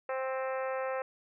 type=harmonic tone; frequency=262.7 Hz; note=C4; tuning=7 cents sharp; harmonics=2 / 3 / 4 / 5 / 6 / 7 / 8 / 9 / 10; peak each=-33 / -40 / -42 / -42 / -47 / -45 / -51 / -52 / -52 dBFS; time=0.09-1.02 s; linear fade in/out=2 ms; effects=none